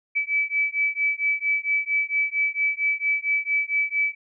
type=beating tone pair; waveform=sine; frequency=2298 / 2302.4 Hz; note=D7 / D7; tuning=-38 / -35 cents; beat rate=4.4 Hz; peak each=-24 dBFS; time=0.15-4.15 s; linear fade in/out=20 ms; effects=none